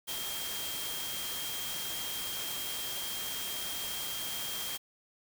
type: tone in noise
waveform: sine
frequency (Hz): 3211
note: G7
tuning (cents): +41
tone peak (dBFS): -40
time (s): 0.07-4.78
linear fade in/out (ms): 20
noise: white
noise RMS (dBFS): -38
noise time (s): 0.07-4.78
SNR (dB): -5
effects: none